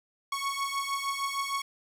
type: beating tone pair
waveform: sawtooth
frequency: 1104 / 1110.5 Hz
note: C#6 / C#6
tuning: -7 / +3 cents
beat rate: 6.5 Hz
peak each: -29 dBFS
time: 0.32-1.62 s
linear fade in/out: 5 ms
effects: low-pass 12000 Hz 12 dB/octave + 9-bit